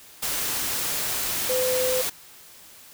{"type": "tone in noise", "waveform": "sine", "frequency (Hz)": 509, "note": "C5", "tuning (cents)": -48, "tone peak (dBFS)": -22, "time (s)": [1.49, 2.02], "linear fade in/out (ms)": 10, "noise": "white", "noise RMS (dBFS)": -27, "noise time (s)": [0.22, 2.1], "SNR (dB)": 2, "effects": ["white hiss -48 dBFS RMS until 2.93 s"]}